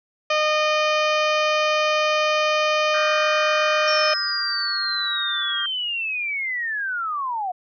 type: harmonic tone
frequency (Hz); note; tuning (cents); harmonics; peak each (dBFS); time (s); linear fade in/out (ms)
612; D#5; -29; 1 / 2 / 3 / 4 / 5 / 6 / 7 / 8 / 9 / 10; -21 / -23 / -30 / -25 / -29 / -38 / -37 / -35 / -41 / -39; 0.3-4.14; 5
type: chord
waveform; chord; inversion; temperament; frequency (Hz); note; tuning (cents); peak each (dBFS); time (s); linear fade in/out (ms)
sine; G minor seventh; second; just; 1176 / 1411.2 / 1568 / 1881.6; D6 / F6 / G6 / Bb6; +2 / +18 / 0 / +16; -32 / -32 / -29 / -34; 2.94-5.66; 2
type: linear sweep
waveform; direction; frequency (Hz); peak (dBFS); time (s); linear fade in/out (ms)
sine; down; 5500 to 704; -23; 3.87-7.52; 10
effects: none